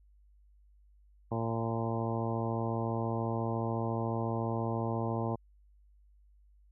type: harmonic tone with a mistuned harmonic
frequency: 114.2 Hz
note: A#2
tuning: 35 cents flat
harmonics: 1 / 2 / 3 / 4 / 5 / 6 / 7 / 8 / 9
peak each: -34 / -37 / -39 / -40 / -41 / -42 / -42 / -43 / -44 dBFS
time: 1.31-5.36 s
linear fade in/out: 10 ms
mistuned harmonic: 7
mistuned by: +25 cents
effects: added 50 Hz sine -59 dBFS peak until 6.71 s